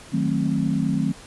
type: chord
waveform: sine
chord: D# diminished seventh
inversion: none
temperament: equal with one note detuned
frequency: 155.56 / 185 / 220 / 265.4 Hz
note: D#3 / F#3 / A3 / C4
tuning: 0 / 0 / 0 / +25 cents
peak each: -25 dBFS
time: 0.12-1.13 s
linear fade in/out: 20 ms
effects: pink hiss -44 dBFS RMS until 1.26 s + resampled to 24000 Hz